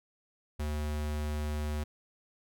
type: tone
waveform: square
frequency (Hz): 75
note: D2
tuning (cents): +37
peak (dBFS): -32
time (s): 0.59-1.84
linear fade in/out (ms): 10
effects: none